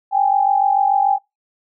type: tone pair together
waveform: sine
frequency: 788 / 834.9 Hz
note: G5 / G#5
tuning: +9 / +9 cents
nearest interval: minor second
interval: 100 cents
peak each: -14 / -17 dBFS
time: 0.11-1.19 s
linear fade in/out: 50 ms
effects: noise-tail reverb RT60 0.2 s tail -22 dB re dry